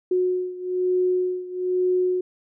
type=beating tone pair; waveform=sine; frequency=364.7 / 365.8 Hz; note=F#4 / F#4; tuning=-25 / -20 cents; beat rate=1.1 Hz; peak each=-22 / -25 dBFS; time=0.11-2.21 s; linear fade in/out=5 ms; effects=none